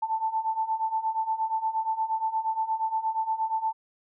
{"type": "beating tone pair", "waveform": "sine", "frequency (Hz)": [880, 888.5], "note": ["A5", "A5"], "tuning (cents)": [0, 17], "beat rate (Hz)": 8.5, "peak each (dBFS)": [-30, -27], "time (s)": [0.02, 3.73], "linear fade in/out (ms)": 10, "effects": []}